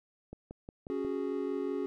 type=click train; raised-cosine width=2 ms; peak=-30 dBFS; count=5; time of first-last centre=0.33-1.048 s; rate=5.57 Hz
type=chord; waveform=triangle; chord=C# suspended fourth; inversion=none; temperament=equal; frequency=277.2 / 370 / 415.3 Hz; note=C#4 / F#4 / G#4; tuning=0 / 0 / 0 cents; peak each=-34 dBFS; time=0.9-1.86 s; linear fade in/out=0 ms
effects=none